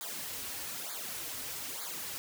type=noise with flanger; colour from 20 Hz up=white; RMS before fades=-40 dBFS; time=0.01-2.18 s; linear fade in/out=0 ms; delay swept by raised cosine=0.35 to 5.95 ms; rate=1.1 Hz; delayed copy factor=-0.9; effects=none